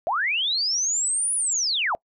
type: linear two-way sweep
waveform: sine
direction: up then down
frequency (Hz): 590 to 10010 to 590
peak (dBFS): -21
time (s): 0.07-1.95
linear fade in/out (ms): 0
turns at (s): 1.35
effects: noise-tail reverb RT60 0.1 s tail -26 dB re dry